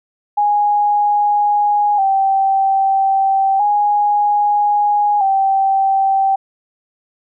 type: tone with vibrato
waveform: sine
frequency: 802 Hz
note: G5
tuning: 39 cents sharp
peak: -11 dBFS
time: 0.37-6.36 s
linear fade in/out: 10 ms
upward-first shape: square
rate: 0.31 Hz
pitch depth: 53 cents each way
effects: none